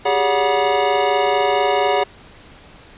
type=tone cluster; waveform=square; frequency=387.2 / 411.5 / 569 / 733 / 965 Hz; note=G4 / G#4 / C#5 / F#5 / B5; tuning=-21 / -16 / +45 / -16 / -40 cents; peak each=-27 / -21 / -22 / -20 / -23 dBFS; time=0.05-2.04 s; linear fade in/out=10 ms; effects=pink hiss -44 dBFS RMS until 2.97 s + resampled to 8000 Hz